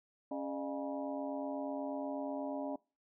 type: harmonic tone with a mistuned harmonic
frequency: 138.3 Hz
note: C#3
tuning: 4 cents flat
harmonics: 2 / 3 / 4 / 5 / 6 / 7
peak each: -39 / -51 / -41 / -47 / -48 / -49 dBFS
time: 0.31-2.76 s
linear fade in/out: 5 ms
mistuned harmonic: 4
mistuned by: +150 cents
effects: noise-tail reverb RT60 0.3 s tail -23 dB re dry